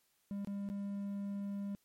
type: tone with dropouts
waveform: triangle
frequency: 200.3 Hz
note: G3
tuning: 38 cents sharp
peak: -35 dBFS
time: 0.31-1.75 s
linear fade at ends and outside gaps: 0 ms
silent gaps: 0.448-0.473 / 0.689-0.7 s
effects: white hiss -75 dBFS RMS until 1.84 s + MP3 64 kbps